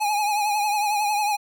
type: tone with vibrato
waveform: square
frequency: 834 Hz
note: G#5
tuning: 7 cents sharp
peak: -21 dBFS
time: 0-1.37 s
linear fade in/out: 20 ms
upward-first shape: triangle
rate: 11 Hz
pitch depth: 62 cents each way
effects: none